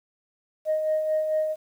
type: tone with tremolo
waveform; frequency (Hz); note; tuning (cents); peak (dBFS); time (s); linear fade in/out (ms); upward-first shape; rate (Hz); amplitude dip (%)
sine; 622; D#5; -1; -19; 0.65-1.56; 50; sine; 4.5; 45
effects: tanh soft clip ceiling -17 dBFS + 9-bit